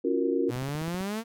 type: chord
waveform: sine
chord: Gb major seventh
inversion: second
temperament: equal with one note detuned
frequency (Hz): 277.2 / 342.4 / 370 / 466.2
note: Db4 / F4 / Gb4 / Bb4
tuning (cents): 0 / -34 / 0 / 0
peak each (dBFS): -29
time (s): 0.04-0.51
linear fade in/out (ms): 10
type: exponential sweep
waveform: sawtooth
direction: up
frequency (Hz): 116.54 to 233.1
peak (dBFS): -26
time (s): 0.48-1.24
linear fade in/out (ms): 50
type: click train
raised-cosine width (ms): 3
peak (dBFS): -28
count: 8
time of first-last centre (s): 0.56-1.009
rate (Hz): 15.6
effects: none